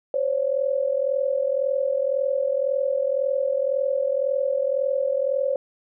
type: tone pair together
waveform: sine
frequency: 523.3 / 565.2 Hz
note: C5 / C#5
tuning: 0 / +34 cents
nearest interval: minor second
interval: 134 cents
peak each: -23 dBFS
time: 0.14-5.56 s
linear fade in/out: 2 ms
effects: none